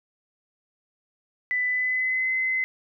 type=tone with pitch glide; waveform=sine; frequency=1994 to 2047 Hz; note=B6 to C7; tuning=+16 to -38 cents; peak=-22 dBFS; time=1.51-2.64 s; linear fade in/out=0 ms; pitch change=+46 cents; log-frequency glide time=1.67-2.32 s; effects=none